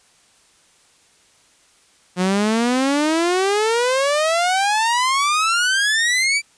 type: exponential sweep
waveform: sawtooth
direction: up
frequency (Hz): 177.7 to 2349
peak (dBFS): -12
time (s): 2.16-6.42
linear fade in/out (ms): 50
effects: white hiss -55 dBFS RMS until 6.57 s + resampled to 22050 Hz